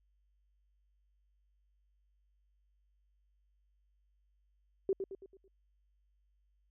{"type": "tone with echo", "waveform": "sine", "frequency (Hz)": 386.5, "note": "G4", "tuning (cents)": -24, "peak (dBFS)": -27, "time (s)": [4.89, 4.93], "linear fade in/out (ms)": 2, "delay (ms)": 110, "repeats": 5, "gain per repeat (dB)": -7, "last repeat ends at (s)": 5.48, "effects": ["added 50 Hz sine -70 dBFS peak until 6.7 s"]}